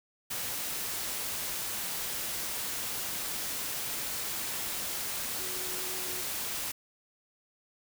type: tone in noise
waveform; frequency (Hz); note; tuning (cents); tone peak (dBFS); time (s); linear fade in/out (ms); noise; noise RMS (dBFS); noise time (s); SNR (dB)
sine; 369.4; F#4; -3; -45; 5.39-6.22; 10; white; -35; 0.3-6.72; -13
effects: none